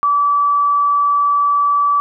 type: tone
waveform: sine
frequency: 1153 Hz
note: D6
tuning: 32 cents flat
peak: -11 dBFS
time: 0.03-2 s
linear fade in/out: 0 ms
effects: none